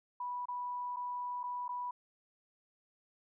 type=tone with dropouts; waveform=sine; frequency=983 Hz; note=B5; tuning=8 cents flat; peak=-36 dBFS; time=0.2-1.91 s; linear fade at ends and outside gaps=5 ms; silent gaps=0.456-0.484 / 0.962-0.967 / 1.432-1.437 / 1.681-1.69 s; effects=none